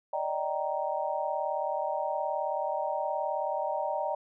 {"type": "chord", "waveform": "sine", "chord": "Eb major seventh", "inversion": "third", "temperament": "just", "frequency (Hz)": [583.4, 622.3, 777.8, 933.4], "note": ["D5", "Eb5", "G5", "Bb5"], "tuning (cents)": [-12, 0, -14, 2], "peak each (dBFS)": -34, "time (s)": [0.13, 4.15], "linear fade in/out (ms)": 5, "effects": []}